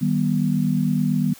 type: chord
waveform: sine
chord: Eb augmented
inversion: none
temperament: just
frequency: 155.56 / 194.45 / 243.1 Hz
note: Eb3 / G3 / B3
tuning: 0 / -14 / -27 cents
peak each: -22 dBFS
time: 0.01-1.34 s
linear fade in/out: 10 ms
effects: white hiss -46 dBFS RMS until 1.39 s